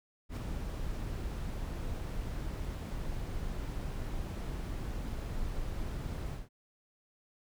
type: noise with ADSR envelope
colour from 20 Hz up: brown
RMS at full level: -33 dBFS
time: 0.29-6.49 s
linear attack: 80 ms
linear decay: 4 ms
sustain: -4 dB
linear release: 170 ms
effects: none